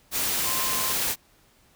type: tone in noise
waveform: sine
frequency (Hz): 1046.5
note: C6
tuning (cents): 0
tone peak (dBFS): -33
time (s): 0.43-0.95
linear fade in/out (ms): 50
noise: white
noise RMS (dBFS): -26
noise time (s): 0.11-1.16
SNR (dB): -10
effects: pink hiss -60 dBFS RMS until 1.75 s